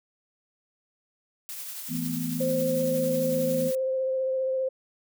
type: noise with tremolo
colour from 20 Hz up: blue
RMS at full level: -36 dBFS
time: 1.49-3.75 s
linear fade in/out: 0 ms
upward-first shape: triangle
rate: 11 Hz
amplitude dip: 35%
type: chord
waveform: sine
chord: E suspended fourth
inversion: none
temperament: equal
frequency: 164.81 / 220 / 246.9 Hz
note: E3 / A3 / B3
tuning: 0 / 0 / 0 cents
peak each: -32 / -36 / -30 dBFS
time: 1.88-3.72 s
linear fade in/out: 50 ms
type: tone with vibrato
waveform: sine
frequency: 524 Hz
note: C5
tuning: 2 cents sharp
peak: -24 dBFS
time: 2.4-4.69 s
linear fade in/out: 10 ms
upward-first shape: triangle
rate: 15 Hz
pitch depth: 18 cents each way
effects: none